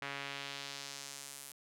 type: tone with band-pass filter sweep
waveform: sawtooth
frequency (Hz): 140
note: C#3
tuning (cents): +18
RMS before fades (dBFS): -45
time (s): 0.02-1.52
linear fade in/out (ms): 2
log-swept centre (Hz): 2000 to 11000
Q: 1.2
effects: none